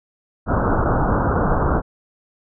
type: low-pass noise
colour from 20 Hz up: pink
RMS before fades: -18 dBFS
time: 0.46-1.82 s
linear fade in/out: 50 ms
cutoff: 1500 Hz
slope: 96 dB/octave
effects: none